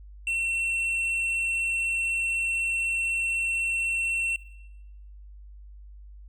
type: tone with hard clipping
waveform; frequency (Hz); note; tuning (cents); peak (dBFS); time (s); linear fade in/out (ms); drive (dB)
triangle; 2708; E7; +46; -26; 0.27-4.36; 2; 8
effects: noise-tail reverb RT60 1.0 s tail -18 dB re dry + added 50 Hz sine -43 dBFS peak until 6.28 s